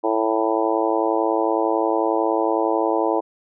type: harmonic tone with a mistuned harmonic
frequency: 111 Hz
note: A2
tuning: 16 cents sharp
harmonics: 3 / 4 / 5 / 6 / 7 / 8 / 9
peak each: -23 / -24 / -25 / -26 / -26 / -27 / -28 dBFS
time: 0.03-3.21 s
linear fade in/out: 20 ms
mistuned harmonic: 9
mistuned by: -26 cents
effects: none